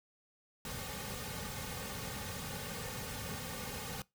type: noise with comb filter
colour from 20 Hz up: pink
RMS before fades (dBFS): -42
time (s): 0.65-4.02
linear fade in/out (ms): 2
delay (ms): 3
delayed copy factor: -1
effects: noise-tail reverb RT60 0.2 s tail -22 dB re dry